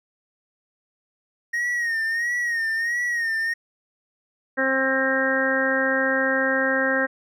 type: tone with vibrato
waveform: triangle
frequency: 1864.7 Hz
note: A#6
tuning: in tune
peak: -20 dBFS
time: 1.53-3.54 s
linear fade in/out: 10 ms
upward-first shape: sine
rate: 1.5 Hz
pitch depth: 70 cents each way
type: harmonic tone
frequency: 265.6 Hz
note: C4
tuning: 26 cents sharp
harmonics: 1 / 2 / 3 / 4 / 5 / 6 / 7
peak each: -27 / -24 / -34 / -34 / -32 / -24 / -25 dBFS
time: 4.57-7.07 s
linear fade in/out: 20 ms
effects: none